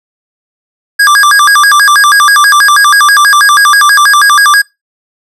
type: tone with vibrato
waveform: square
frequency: 1390 Hz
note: F6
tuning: 9 cents flat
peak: -3 dBFS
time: 0.99-4.62 s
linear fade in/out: 10 ms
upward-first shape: square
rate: 6.2 Hz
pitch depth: 290 cents each way
effects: noise-tail reverb RT60 0.2 s tail -21 dB re dry + low-pass 12000 Hz 12 dB/octave